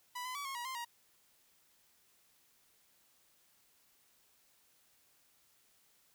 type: tone with pitch steps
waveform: sawtooth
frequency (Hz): 988 / 1014 / 1142 / 1084 / 959 / 1047 / 947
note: B5 / B5 / D6 / C#6 / A#5 / C6 / A#5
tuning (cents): 0 / +45 / -49 / -39 / +49 / +1 / +27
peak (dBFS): -36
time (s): 0.15-0.85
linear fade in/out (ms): 10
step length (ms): 100
effects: white hiss -70 dBFS RMS until 6.14 s